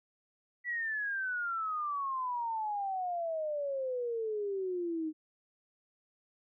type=exponential sweep; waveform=sine; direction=down; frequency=1967 to 307.4 Hz; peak=-32 dBFS; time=0.64-5.13 s; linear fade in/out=50 ms; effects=none